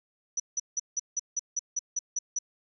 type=tone bursts; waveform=sine; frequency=5920 Hz; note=F#8; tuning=in tune; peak=-26 dBFS; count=11; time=0.37-2.389 s; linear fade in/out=5 ms; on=29 ms; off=170 ms; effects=none